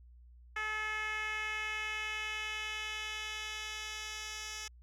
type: tone with band-pass filter sweep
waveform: 10% pulse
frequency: 430 Hz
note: A4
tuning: 40 cents flat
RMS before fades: -39 dBFS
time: 0.56-4.68 s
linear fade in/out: 5 ms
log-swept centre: 1800 to 4900 Hz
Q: 1.8
effects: added 60 Hz sine -54 dBFS peak until 4.82 s